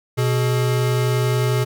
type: tone pair together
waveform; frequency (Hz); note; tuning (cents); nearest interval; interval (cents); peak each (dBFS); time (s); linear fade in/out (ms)
square; 124.26 / 423.9; B2 / G#4; +11 / +35; octave + major sixth; 2124; -18 / -25; 0.17-1.65; 20
effects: none